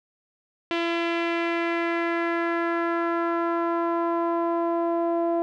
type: tone with low-pass filter sweep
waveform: sawtooth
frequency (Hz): 338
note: E4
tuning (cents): +43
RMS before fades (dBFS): -25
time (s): 0.71-5.42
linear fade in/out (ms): 0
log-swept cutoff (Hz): 3000 to 720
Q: 2.3
effects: none